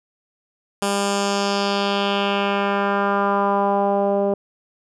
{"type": "tone with low-pass filter sweep", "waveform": "10% pulse", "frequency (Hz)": 200, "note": "G3", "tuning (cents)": 35, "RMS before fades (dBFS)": -20, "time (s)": [0.82, 4.34], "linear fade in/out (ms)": 2, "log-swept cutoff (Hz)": [9700, 530], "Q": 2.1, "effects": []}